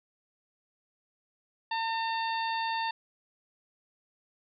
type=harmonic tone; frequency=905 Hz; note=A5; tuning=48 cents sharp; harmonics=1 / 2 / 3 / 4 / 5; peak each=-30 / -37 / -40 / -41 / -42 dBFS; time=1.71-2.91 s; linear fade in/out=5 ms; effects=none